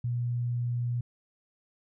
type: tone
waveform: sine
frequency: 120.8 Hz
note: B2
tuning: 38 cents flat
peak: -27 dBFS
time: 0.04-1.01 s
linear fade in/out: 5 ms
effects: none